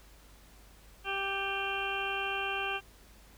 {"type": "harmonic tone with a mistuned harmonic", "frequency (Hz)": 392, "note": "G4", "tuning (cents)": 0, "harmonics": [1, 2, 3, 4, 6, 7, 8], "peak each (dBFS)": [-40, -38, -40, -38, -41, -37, -41], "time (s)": [1.04, 2.81], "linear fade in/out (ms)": 50, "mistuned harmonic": 6, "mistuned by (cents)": 29, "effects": ["added 50 Hz sine -56 dBFS peak until 3.37 s", "pink hiss -59 dBFS RMS until 3.37 s"]}